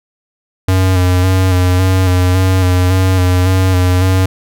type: tone with vibrato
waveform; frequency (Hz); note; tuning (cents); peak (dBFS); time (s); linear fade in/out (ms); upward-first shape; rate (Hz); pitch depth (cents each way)
square; 92.2; F#2; -6; -9; 0.68-4.26; 5; square; 1.8; 28
effects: none